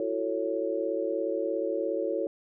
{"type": "chord", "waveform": "sine", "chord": "F# minor seventh", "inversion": "third", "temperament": "just", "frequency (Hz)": [333, 370, 444, 555], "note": ["E4", "F#4", "A4", "C#5"], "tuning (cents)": [18, 0, 16, 2], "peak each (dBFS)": [-33, -34, -32, -31], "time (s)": [0, 2.27], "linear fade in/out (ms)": 2, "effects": []}